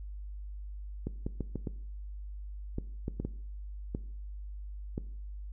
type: clicks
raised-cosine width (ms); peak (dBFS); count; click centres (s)
3; -21; 11; 1.07 / 1.265 / 1.407 / 1.557 / 1.672 / 2.784 / 3.081 / 3.2 / 3.25 / 3.949 / 4.979
effects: noise-tail reverb RT60 0.6 s tail -18 dB re dry + added 50 Hz sine -39 dBFS peak until 5.52 s